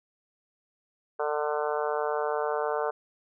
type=harmonic tone; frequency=149.5 Hz; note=D3; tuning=31 cents sharp; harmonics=3 / 4 / 5 / 6 / 7 / 8 / 9 / 10; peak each=-30 / -32 / -34 / -36 / -37 / -38 / -39 / -40 dBFS; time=1.19-2.91 s; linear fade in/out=10 ms; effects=none